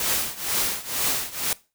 white noise with tremolo, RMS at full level -22 dBFS, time 0-1.53 s, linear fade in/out 2 ms, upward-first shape triangle, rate 2.1 Hz, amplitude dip 90%, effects noise-tail reverb RT60 0.3 s tail -20 dB re dry

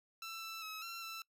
15% pulse tone with pitch steps, 1336 / 1328 / 1286 / 1357 / 1332 Hz, E6 / E6 / E6 / E6 / E6, +23 / +12 / -43 / +50 / +18 cents, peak -37 dBFS, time 0.22-1.22 s, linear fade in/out 2 ms, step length 200 ms, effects noise-tail reverb RT60 0.1 s tail -23 dB re dry

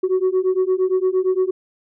sine beating tone pair, 368.5 / 377.2 Hz, F#4 / F#4, -7 / +33 cents, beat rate 8.7 Hz, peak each -17 dBFS, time 0.03-1.51 s, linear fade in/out 10 ms, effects tanh soft clip ceiling -12 dBFS

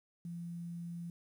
sine tone with quantisation, 171.2 Hz, F3, 34 cents flat, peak -40 dBFS, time 0.25-1.1 s, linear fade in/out 2 ms, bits 11, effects none

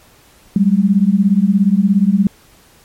sine beating tone pair, 189.5 / 206.5 Hz, F#3 / G#3, +42 / -10 cents, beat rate 17 Hz, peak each -12 dBFS, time 0.56-2.27 s, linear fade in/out 2 ms, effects pink hiss -48 dBFS RMS until 2.84 s + MP3 64 kbps

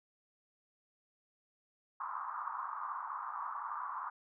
white band-pass noise, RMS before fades -41 dBFS, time 2-4.1 s, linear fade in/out 5 ms, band 960 to 1200 Hz, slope 48 dB/octave, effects none

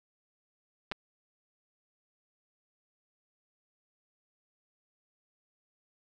clicks, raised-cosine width 0.3 ms, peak -19 dBFS, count 2, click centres 0.915 / 0.92 s, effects none

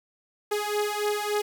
sawtooth beating tone pair, 415.3 / 418.8 Hz, G#4 / G#4, 0 / +15 cents, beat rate 3.5 Hz, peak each -24 / -25 dBFS, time 0.51-1.42 s, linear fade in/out 10 ms, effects 8-bit

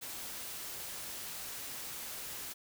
white noise, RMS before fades -43 dBFS, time 0.01-2.54 s, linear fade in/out 20 ms, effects none

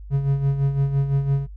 triangle tone with tremolo, 138.59 Hz, C#3, in tune, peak -13 dBFS, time 0.1-1.47 s, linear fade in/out 50 ms, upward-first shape sine, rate 5.9 Hz, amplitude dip 60%, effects noise-tail reverb RT60 0.1 s tail -19 dB re dry + added 50 Hz sine -35 dBFS peak until 1.56 s

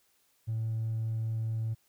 sine tone with hard clipping, 111.9 Hz, A2, 30 cents sharp, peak -30 dBFS, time 0.47-1.75 s, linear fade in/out 20 ms, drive 1 dB, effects white hiss -70 dBFS RMS until 1.88 s

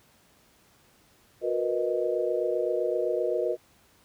sine chord, B major seventh, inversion second, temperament equal with one note detuned, 362.2 / 466.2 / 493.9 / 622.3 Hz, F#4 / A#4 / B4 / D#5, -37 / 0 / 0 / 0 cents, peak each -30 dBFS, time 1.41-3.57 s, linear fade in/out 50 ms, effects pink hiss -61 dBFS RMS until 4.04 s + high-pass 60 Hz 12 dB/octave

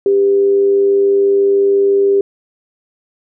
sine tone with amplitude modulation, 397.1 Hz, G4, 22 cents sharp, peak -7 dBFS, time 0.06-2.21 s, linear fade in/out 2 ms, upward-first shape sine, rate 106 Hz, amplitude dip 30%, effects none

